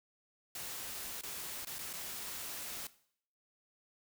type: noise with dropouts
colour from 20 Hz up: white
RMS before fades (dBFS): -43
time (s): 0.55-2.87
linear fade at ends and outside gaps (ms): 2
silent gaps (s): 1.212-1.234 / 1.649-1.67 / 1.785-1.79 / 1.931-1.935
effects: noise-tail reverb RT60 0.6 s tail -17 dB re dry